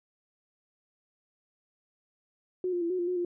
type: tone with pitch steps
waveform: sine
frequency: 365.7 / 351.7 / 338.2 / 367 / 348.6 / 362.3 / 350.5 Hz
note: F#4 / F4 / E4 / F#4 / F4 / F#4 / F4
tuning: -20 / +12 / +44 / -14 / -3 / -36 / +6 cents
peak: -27 dBFS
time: 2.64-3.249 s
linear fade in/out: 2 ms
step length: 87 ms
effects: none